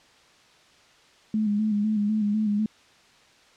sine tone with vibrato, 211 Hz, G#3, 28 cents sharp, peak -21 dBFS, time 1.34-2.66 s, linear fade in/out 2 ms, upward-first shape square, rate 4 Hz, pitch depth 41 cents each way, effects white hiss -56 dBFS RMS until 3.56 s + low-pass 5000 Hz 12 dB/octave

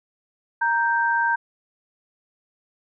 sine tone pair together, 932.3 / 1568 Hz, A#5 / G6, 0 / 0 cents, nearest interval major sixth, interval 900 cents, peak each -21 / -21 dBFS, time 0.61-1.36 s, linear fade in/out 10 ms, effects none

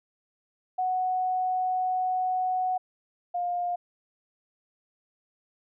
sine tone pair in turn, 740 / 707.5 Hz, F#5 / F5, 0 / +22 cents, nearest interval minor second, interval 78 cents, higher first, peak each -24 / -26 dBFS, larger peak first, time 0.78-2.78 / 3.34-3.76 s, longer first, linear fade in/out 10 ms, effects none

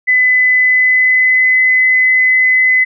sine tone with pitch glide, 2009 to 2024 Hz, B6 to B6, +29 to +42 cents, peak -7 dBFS, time 0.07-2.85 s, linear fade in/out 20 ms, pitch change +13 cents, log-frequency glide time 0.58-1.47 s, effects none

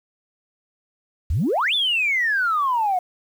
sine exponential two-way sweep, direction up then down, 62.8 to 3594 to 707 Hz, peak -17 dBFS, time 1.3-2.99 s, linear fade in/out 5 ms, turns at 1.74 s, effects tanh soft clip ceiling -13 dBFS + 8-bit

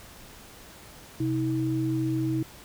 sine tone pair together, 129 / 320 Hz, C3 / D#4, -24 / +49 cents, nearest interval octave + major third, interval 1573 cents, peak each -28 / -26 dBFS, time 1.2-2.43 s, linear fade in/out 5 ms, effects pink hiss -48 dBFS RMS until 2.64 s

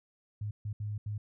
sine tone bursts at uneven times, 104.8 Hz, G#2, 16 cents sharp, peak -33 dBFS, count 4, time 0.41-0.51 / 0.65-0.73 / 0.8-0.98 / 1.06-1.18 s, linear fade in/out 5 ms, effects none

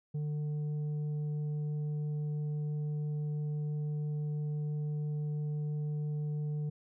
triangle tone with tanh clipping, 149.5 Hz, D3, 31 cents sharp, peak -33 dBFS, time 0.14-6.7 s, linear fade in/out 10 ms, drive 9 dB, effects none

